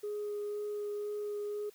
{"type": "tone with vibrato", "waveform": "sine", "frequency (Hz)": 415.3, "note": "G#4", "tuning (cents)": 0, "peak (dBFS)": -33, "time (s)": [0.03, 1.7], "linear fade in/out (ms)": 10, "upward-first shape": "sine", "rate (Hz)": 2, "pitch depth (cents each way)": 8, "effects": ["tanh soft clip ceiling -32 dBFS", "white hiss -62 dBFS RMS until 1.74 s"]}